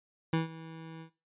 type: tone with ADSR envelope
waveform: 25% pulse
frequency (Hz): 162.3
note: E3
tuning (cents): -27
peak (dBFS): -21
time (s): 0.33-1.1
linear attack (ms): 4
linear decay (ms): 140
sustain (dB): -19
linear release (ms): 89
effects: noise-tail reverb RT60 0.3 s tail -17 dB re dry + resampled to 8000 Hz